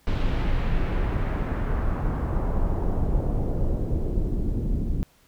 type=noise with low-pass filter sweep; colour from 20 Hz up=brown; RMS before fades=-24 dBFS; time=0.07-5.03 s; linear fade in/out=0 ms; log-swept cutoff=3700 to 260 Hz; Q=1.2; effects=pink hiss -60 dBFS RMS until 5.27 s